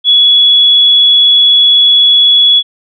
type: tone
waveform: sine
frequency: 3382 Hz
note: G#7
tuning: 31 cents sharp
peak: -3 dBFS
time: 0.04-2.63 s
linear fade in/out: 50 ms
effects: none